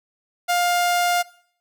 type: tone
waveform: sawtooth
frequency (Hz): 705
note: F5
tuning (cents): +16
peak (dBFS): -14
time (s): 0.48-1.23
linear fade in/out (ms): 20
effects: noise-tail reverb RT60 0.6 s tail -20 dB re dry